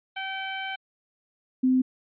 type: tone pair in turn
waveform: 10% pulse / sine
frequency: 771 / 257.3 Hz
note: G5 / C4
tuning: -29 / -29 cents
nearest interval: octave + perfect fifth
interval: 1900 cents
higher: first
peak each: -21 / -18 dBFS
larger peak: second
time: 0.16-0.76 / 1.63-1.82 s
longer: first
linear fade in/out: 10 ms
effects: resampled to 8000 Hz